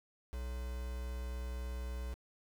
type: tone with quantisation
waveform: triangle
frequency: 61.74 Hz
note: B1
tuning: in tune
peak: -36 dBFS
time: 0.32-2.15 s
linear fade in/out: 20 ms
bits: 8
effects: none